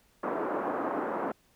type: band-pass noise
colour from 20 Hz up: pink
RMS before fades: -32 dBFS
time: 0.23-1.32 s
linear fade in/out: 5 ms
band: 260 to 1300 Hz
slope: 24 dB/octave
effects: pink hiss -66 dBFS RMS until 1.55 s